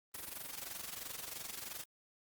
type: noise with amplitude modulation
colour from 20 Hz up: white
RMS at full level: -42 dBFS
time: 0.14-1.84 s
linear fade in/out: 5 ms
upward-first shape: sine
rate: 23 Hz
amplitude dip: 75%
effects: Opus 32 kbps